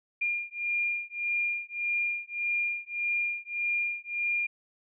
sine beating tone pair, 2407 / 2408.7 Hz, D7 / D7, +42 / +43 cents, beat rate 1.7 Hz, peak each -31 dBFS, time 0.21-4.47 s, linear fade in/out 10 ms, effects none

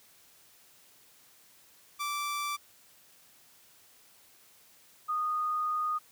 sawtooth / sine tone pair in turn, 1168 / 1234.5 Hz, D6 / D#6, -10 / -14 cents, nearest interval minor second, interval 96 cents, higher second, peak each -28 dBFS, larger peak neither, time 1.99-2.57 / 5.08-5.99 s, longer second, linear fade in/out 20 ms, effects white hiss -60 dBFS RMS until 6.11 s + high-pass 60 Hz 12 dB/octave

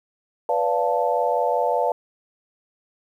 sine chord, B half-diminished seventh, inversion none, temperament equal with one note detuned, 493.9 / 579.2 / 698.5 / 880 Hz, B4 / D5 / F5 / A5, 0 / -24 / 0 / 0 cents, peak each -24 dBFS, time 0.49-1.92 s, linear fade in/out 2 ms, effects 9-bit

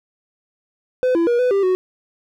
triangle tone with pitch steps, 507 / 335.9 / 477.8 / 499.6 / 395.3 / 370.1 Hz, B4 / E4 / A#4 / B4 / G4 / F#4, +45 / +33 / +43 / +20 / +15 / 0 cents, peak -12 dBFS, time 1.03-1.75 s, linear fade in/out 0 ms, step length 120 ms, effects none

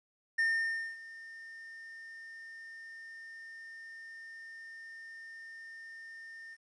triangle tone with ADSR envelope, 1816 Hz, A#6, 46 cents flat, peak -24 dBFS, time 0.38-6.57 s, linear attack 11 ms, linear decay 570 ms, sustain -20 dB, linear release 42 ms, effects resampled to 22050 Hz + 11-bit

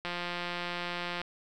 click train, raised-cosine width 0.3 ms, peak -19 dBFS, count 205, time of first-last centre 0.05-1.216 s, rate 175 Hz, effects none

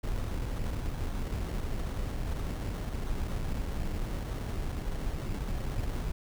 brown noise with sample-and-hold, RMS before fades -33 dBFS, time 0.03-6.12 s, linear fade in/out 10 ms, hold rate 2450 Hz, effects none

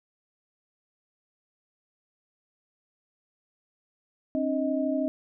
sine tone cluster, 267.2 / 300.1 / 628 Hz, C4 / D4 / D#5, +36 / +38 / +16 cents, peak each -27 / -31 / -29 dBFS, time 4.35-5.08 s, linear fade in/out 0 ms, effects none

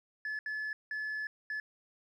sine tone bursts at uneven times, 1722 Hz, A6, 38 cents flat, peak -32 dBFS, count 4, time 0.25-0.39 / 0.46-0.73 / 0.91-1.27 / 1.5-1.6 s, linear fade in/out 2 ms, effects tanh soft clip ceiling -33 dBFS + 12-bit

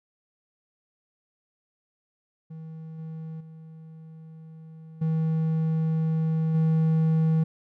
triangle tone with level steps, 160 Hz, D#3, 49 cents sharp, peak -35 / -32 / -40 / -20 / -17 dBFS, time 2.5-7.44 s, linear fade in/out 10 ms, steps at 2.98 / 3.4 / 5.01 / 6.54 s, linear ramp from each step 10 ms, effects none

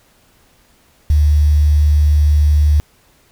sine tone with quantisation, 74.5 Hz, D2, 25 cents sharp, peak -8 dBFS, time 1.1-2.8 s, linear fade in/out 0 ms, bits 6, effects pink hiss -53 dBFS RMS until 3.31 s

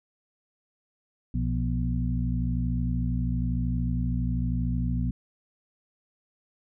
harmonic tone with a mistuned harmonic, 61 Hz, B1, 21 cents flat, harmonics 1 / 2 / 3 / 4, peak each -28 / -29 / -32 / -32 dBFS, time 1.34-5.11 s, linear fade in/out 5 ms, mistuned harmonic 3, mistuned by -79 cents, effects none

